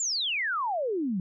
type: exponential sweep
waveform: sine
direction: down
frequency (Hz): 7459 to 174.61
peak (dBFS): -26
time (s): 0-1.2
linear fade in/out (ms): 2
effects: none